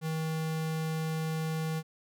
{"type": "tone", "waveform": "square", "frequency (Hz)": 159.2, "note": "D#3", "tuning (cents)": 40, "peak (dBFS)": -31, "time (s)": [0.01, 1.83], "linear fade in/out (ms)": 50, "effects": []}